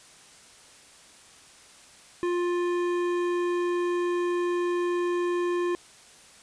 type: tone with hard clipping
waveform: sine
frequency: 351.5 Hz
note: F4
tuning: 11 cents sharp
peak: -26 dBFS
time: 2.23-5.75 s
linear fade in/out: 0 ms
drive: 13 dB
effects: white hiss -52 dBFS RMS until 6.42 s + resampled to 22050 Hz